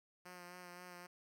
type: tone with vibrato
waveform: 5% pulse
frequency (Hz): 178.3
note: F3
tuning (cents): +36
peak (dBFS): -40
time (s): 0.25-1.07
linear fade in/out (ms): 10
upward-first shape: sine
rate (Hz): 3.8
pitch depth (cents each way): 22
effects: none